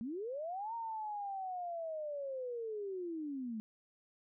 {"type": "linear two-way sweep", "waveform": "sine", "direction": "up then down", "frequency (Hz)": [211.3, 932.3, 211.3], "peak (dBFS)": -38, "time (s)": [0.01, 3.6], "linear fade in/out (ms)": 0, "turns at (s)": 0.74, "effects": []}